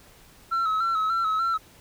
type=tone with vibrato; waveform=sine; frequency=1318.5 Hz; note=E6; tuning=in tune; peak=-19 dBFS; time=0.51-1.58 s; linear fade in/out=20 ms; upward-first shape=square; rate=3.4 Hz; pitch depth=43 cents each way; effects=tanh soft clip ceiling -21 dBFS + pink hiss -53 dBFS RMS until 1.8 s